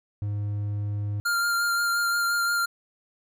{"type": "tone", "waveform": "triangle", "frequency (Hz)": 103, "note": "G#2", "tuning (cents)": -14, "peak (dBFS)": -24, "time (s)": [0.22, 1.2], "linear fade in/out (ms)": 0}
{"type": "tone with vibrato", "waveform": "square", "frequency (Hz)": 1396.9, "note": "F6", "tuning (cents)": 0, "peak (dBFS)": -23, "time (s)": [1.25, 2.66], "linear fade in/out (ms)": 10, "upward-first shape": "sine", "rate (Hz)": 5.7, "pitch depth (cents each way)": 15}
{"effects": []}